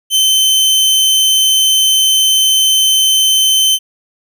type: tone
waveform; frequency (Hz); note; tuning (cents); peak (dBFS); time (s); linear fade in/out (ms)
sawtooth; 3081; G7; -31; -5; 0.1-3.79; 50
effects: none